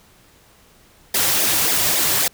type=noise with flanger; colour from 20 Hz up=white; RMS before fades=-18 dBFS; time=1.14-2.28 s; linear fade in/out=5 ms; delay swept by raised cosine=0.69 to 4.79 ms; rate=3.6 Hz; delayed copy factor=-0.8; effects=pink hiss -52 dBFS RMS until 2.33 s